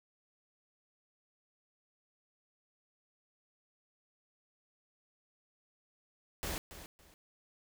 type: noise with echo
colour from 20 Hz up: pink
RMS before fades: -38 dBFS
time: 6.43-6.58 s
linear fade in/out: 0 ms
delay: 280 ms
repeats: 2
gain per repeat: -12 dB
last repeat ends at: 7.14 s
effects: none